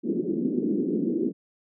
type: band-pass noise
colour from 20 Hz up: white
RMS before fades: -26 dBFS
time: 0.03-1.33 s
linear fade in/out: 50 ms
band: 190 to 380 Hz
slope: 48 dB/octave
effects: none